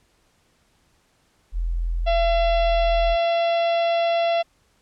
sine tone, 42.25 Hz, E1, 43 cents sharp, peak -21 dBFS, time 1.52-3.17 s, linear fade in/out 50 ms
harmonic tone, 677 Hz, E5, 46 cents sharp, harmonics 1 / 2 / 3 / 4 / 5 / 6 / 7 / 8, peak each -18 / -36 / -35 / -33 / -34 / -41 / -47 / -48 dBFS, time 2.06-4.43 s, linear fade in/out 20 ms
effects pink hiss -63 dBFS RMS until 4.81 s + low-pass 10000 Hz 12 dB/octave

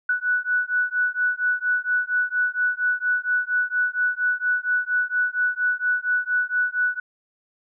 sine beating tone pair, 1478 / 1482.3 Hz, F#6 / F#6, -2 / +3 cents, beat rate 4.3 Hz, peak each -23 dBFS, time 0.09-7 s, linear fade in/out 5 ms, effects none

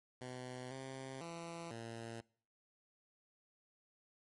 10% pulse tone with pitch steps, 126.5 / 132.7 / 168.2 / 114.9 Hz, B2 / C3 / E3 / A#2, +42 / +25 / +35 / -25 cents, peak -37 dBFS, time 0.21-2.21 s, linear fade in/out 5 ms, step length 500 ms, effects noise-tail reverb RT60 0.5 s tail -23 dB re dry + MP3 48 kbps

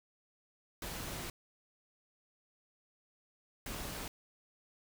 pink noise bursts at uneven times, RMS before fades -42 dBFS, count 2, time 0.82-1.3 / 3.66-4.08 s, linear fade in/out 2 ms, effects none

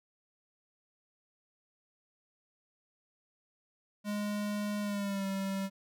square tone with pitch glide, 207.1 to 194.35 Hz, G#3 to G3, -5 to -15 cents, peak -33 dBFS, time 4.04-5.7 s, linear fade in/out 50 ms, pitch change -110 cents, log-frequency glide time 4.81-5.26 s, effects none

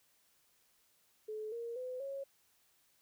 sine tone with pitch steps, 431 / 467.3 / 506.7 / 549.3 Hz, A4 / A#4 / B4 / C#5, -36 / +4 / +44 / -16 cents, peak -39 dBFS, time 1.28-2.24 s, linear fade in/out 10 ms, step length 240 ms, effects white hiss -72 dBFS RMS until 3.01 s

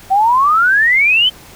sine exponential sweep, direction up, 750 to 3136 Hz, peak -8 dBFS, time 0.1-1.3 s, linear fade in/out 20 ms, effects pink hiss -39 dBFS RMS until 1.55 s

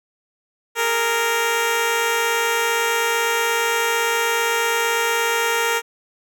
10% pulse tone pair together, 415.3 / 464.1 Hz, G#4 / A#4, 0 / -8 cents, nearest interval major second, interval 192 cents, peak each -19 / -10 dBFS, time 0.75-5.82 s, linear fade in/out 50 ms, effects none

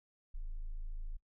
sine tone, 27.08 Hz, A0, 27 cents flat, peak -36 dBFS, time 0.34-1.17 s, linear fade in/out 10 ms, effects noise-tail reverb RT60 0.1 s tail -23 dB re dry + tanh soft clip ceiling -35 dBFS

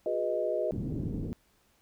sine chord, G# minor seventh, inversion third, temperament equal with one note detuned, 361.3 / 415.3 / 493.9 / 622.3 Hz, F#4 / G#4 / B4 / D#5, -41 / 0 / 0 / 0 cents, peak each -35 / -35 / -34 / -30 dBFS, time 0.06-0.71 s, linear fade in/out 2 ms
white low-pass noise, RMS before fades -34 dBFS, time 0.72-1.33 s, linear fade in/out 0 ms, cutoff 290 Hz, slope 24 dB/octave
effects pink hiss -68 dBFS RMS until 1.81 s

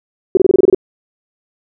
sine tone bursts, 377.2 Hz, F#4, 33 cents sharp, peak -4 dBFS, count 9, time 0.35-0.747 s, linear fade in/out 2 ms, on 21 ms, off 26 ms, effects none

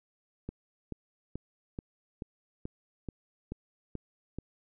click train, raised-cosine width 3 ms, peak -24 dBFS, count 10, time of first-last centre 0.49-4.386 s, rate 2.31 Hz, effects none

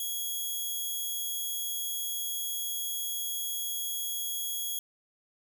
5% pulse tone, 3322 Hz, G#7, in tune, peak -23 dBFS, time 0-4.79 s, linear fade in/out 2 ms, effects none

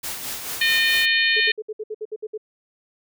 white noise with tremolo, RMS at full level -29 dBFS, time 0.03-1.06 s, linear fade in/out 10 ms, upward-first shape sine, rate 4.6 Hz, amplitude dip 45%
harmonic tone, 609 Hz, D#5, 37 cents flat, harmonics 3 / 4 / 5 / 6 / 7, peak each -20 / -22 / -24 / -26 / -27 dBFS, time 0.61-1.52 s, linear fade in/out 5 ms
sine tone bursts, 430.6 Hz, A4, 37 cents flat, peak -26 dBFS, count 10, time 1.36-2.378 s, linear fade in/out 10 ms, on 46 ms, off 62 ms
effects none

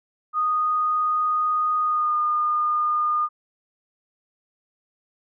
sine tone with pitch glide, 1238 to 1217.4 Hz, D#6 to D#6, -9 to -38 cents, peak -19 dBFS, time 0.33-3.29 s, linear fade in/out 50 ms, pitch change -29 cents, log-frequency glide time 1.84-2.16 s, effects none

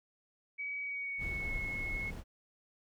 sine tone with pitch glide, 2271 to 2182 Hz, C#7 to C#7, +41 to -28 cents, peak -36 dBFS, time 0.58-2.11 s, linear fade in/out 20 ms, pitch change -69 cents, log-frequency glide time 0.81-1.57 s
brown noise, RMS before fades -41 dBFS, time 1.18-2.24 s, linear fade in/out 50 ms
effects none

